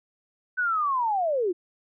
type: linear sweep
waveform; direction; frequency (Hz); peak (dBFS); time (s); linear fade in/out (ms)
sine; down; 1518 to 329.6; -22; 0.57-1.53; 20
effects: none